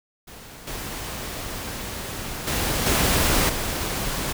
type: noise with level steps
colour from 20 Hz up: pink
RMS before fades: -42 / -32 / -24 / -20 / -27 dBFS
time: 0.27-4.33 s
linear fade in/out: 10 ms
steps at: 0.67 / 2.47 / 2.86 / 3.49 s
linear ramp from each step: 5 ms
effects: none